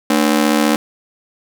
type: ring-modulated tone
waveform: sawtooth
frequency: 261.6 Hz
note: C4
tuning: in tune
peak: -5 dBFS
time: 0.1-0.76 s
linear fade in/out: 2 ms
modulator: 37.5 Hz
effects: none